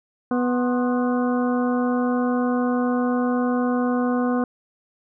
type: harmonic tone with a mistuned harmonic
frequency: 246.9 Hz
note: B3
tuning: in tune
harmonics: 1 / 2 / 3 / 4 / 5 / 6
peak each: -20 / -26 / -30 / -32 / -34 / -36 dBFS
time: 0.31-4.44 s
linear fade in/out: 2 ms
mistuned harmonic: 4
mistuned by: +120 cents
effects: none